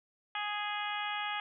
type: harmonic tone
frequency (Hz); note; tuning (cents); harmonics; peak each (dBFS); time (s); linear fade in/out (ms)
415.3; G#4; 0; 2 / 3 / 4 / 5 / 6 / 7 / 8; -38 / -40 / -41 / -42 / -43 / -43 / -44; 0.35-1.4; 2
effects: none